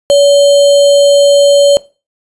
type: tone with sample-and-hold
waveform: sine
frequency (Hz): 568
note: C#5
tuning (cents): +42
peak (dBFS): -3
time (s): 0.1-1.77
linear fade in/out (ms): 0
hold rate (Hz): 3675
effects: noise-tail reverb RT60 0.3 s tail -20 dB re dry + resampled to 24000 Hz